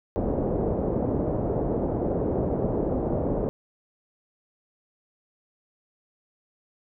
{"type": "low-pass noise", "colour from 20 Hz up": "white", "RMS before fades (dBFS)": -26, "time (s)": [0.16, 3.49], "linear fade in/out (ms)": 0, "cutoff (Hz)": 570, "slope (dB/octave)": 24, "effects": []}